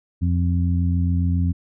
harmonic tone, 87.2 Hz, F2, 2 cents flat, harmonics 1 / 2 / 3, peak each -18 / -24 / -28 dBFS, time 0.21-1.53 s, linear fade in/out 20 ms, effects none

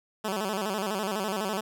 10% pulse tone with vibrato, 202.8 Hz, G#3, 41 cents flat, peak -20 dBFS, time 0.24-1.61 s, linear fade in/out 10 ms, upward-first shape square, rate 12 Hz, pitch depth 110 cents each way, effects none

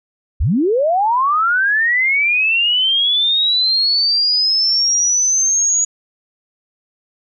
sine linear sweep, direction up, 43.65 to 6810 Hz, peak -12 dBFS, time 0.4-5.85 s, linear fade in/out 10 ms, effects none

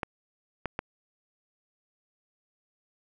clicks, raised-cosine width 0.5 ms, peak -15 dBFS, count 3, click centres 0.032 / 0.657 / 0.791 s, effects none

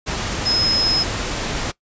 sine tone in noise, 5130 Hz, E8, 48 cents flat, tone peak -16 dBFS, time 0.45-1.04 s, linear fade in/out 20 ms, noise pink, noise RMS -24 dBFS, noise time 0.06-1.72 s, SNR +5 dB, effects noise-tail reverb RT60 0.1 s tail -20 dB re dry + resampled to 16000 Hz

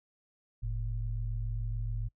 sine tone pair together, 44.17 / 111.3 Hz, F1 / A2, +20 / +20 cents, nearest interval octave + major third, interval 1600 cents, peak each -33 / -35 dBFS, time 0.62-2.09 s, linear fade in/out 20 ms, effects noise-tail reverb RT60 0.1 s tail -26 dB re dry

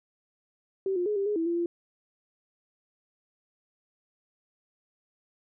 sine tone with pitch steps, 385.3 / 354.9 / 419.8 / 395.7 / 417.4 / 328.5 / 341.3 / 343.3 Hz, G4 / F4 / G#4 / G4 / G#4 / E4 / F4 / F4, -30 / +28 / +19 / +16 / +9 / -6 / -40 / -30 cents, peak -25 dBFS, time 0.86-1.66 s, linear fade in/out 2 ms, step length 100 ms, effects none

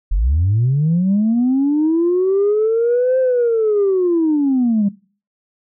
sine linear two-way sweep, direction up then down, 38.84 to 523.3 to 195.2 Hz, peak -11 dBFS, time 0.11-4.89 s, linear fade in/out 10 ms, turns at 3.19 s, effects noise-tail reverb RT60 0.4 s tail -20 dB re dry + tanh soft clip ceiling -9 dBFS

